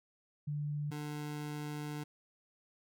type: tone pair in turn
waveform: sine / 25% pulse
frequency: 147.3 / 148.84 Hz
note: D3 / D3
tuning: +6 / +24 cents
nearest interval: unison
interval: 18 cents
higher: second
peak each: -34 / -35 dBFS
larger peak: first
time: 0.47-0.91 / 0.91-2.04 s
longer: second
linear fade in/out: 10 ms
effects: none